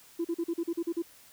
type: tone bursts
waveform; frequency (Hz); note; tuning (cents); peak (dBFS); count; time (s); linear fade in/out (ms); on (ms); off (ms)
sine; 337.2; E4; +39; -26; 9; 0.19-1.023; 10; 57; 40
effects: tanh soft clip ceiling -24 dBFS + white hiss -56 dBFS RMS until 1.32 s